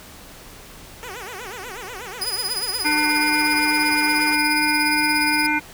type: tone with vibrato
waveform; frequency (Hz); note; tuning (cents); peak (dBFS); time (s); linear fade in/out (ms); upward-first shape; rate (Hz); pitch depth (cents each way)
10% pulse; 430; A4; -40; -24; 1.03-4.35; 0; sine; 8.2; 280
type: tone with tremolo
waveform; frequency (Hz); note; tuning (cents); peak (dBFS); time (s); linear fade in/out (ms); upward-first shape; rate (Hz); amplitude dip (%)
sawtooth; 4978; D#8; 0; -18; 2.21-5.47; 10; sine; 17; 60
type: harmonic tone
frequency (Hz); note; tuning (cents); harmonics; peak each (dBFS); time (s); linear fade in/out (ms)
300.4; D4; +39; 1 / 3 / 5 / 7 / 8; -24 / -24 / -24 / -24 / -24; 2.84-5.6; 20
effects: pink hiss -42 dBFS RMS until 5.73 s